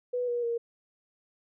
sine tone with pitch steps, 493 / 480.4 / 468 Hz, B4 / B4 / A#4, -3 / -48 / +7 cents, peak -27 dBFS, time 0.13-0.58 s, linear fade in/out 10 ms, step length 150 ms, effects none

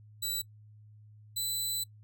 15% pulse tone pair in turn, 3951 / 3995 Hz, B7 / B7, 0 / +19 cents, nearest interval unison, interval 19 cents, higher second, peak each -24 dBFS, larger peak neither, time 0.22-0.42 / 1.36-1.84 s, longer second, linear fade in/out 10 ms, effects noise-tail reverb RT60 0.1 s tail -24 dB re dry + added 106 Hz sine -52 dBFS peak until 2.03 s

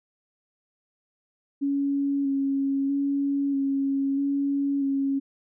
sine tone with vibrato, 277.2 Hz, C#4, in tune, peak -22 dBFS, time 1.61-5.2 s, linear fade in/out 20 ms, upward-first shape square, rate 0.78 Hz, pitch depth 17 cents each way, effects none

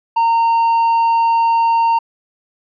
triangle tone, 920 Hz, A#5, 23 cents flat, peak -9 dBFS, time 0.16-1.99 s, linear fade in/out 10 ms, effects resampled to 11025 Hz

